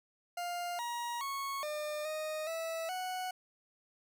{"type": "tone with pitch steps", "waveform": "40% pulse", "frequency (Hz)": [702, 950, 1103, 602, 620, 654, 739], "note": ["F5", "A#5", "C#6", "D5", "D#5", "E5", "F#5"], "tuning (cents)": [9, 33, -9, 43, -6, -14, -2], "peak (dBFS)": -35, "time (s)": [0.37, 3.31], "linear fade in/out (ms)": 5, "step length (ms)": 420, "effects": []}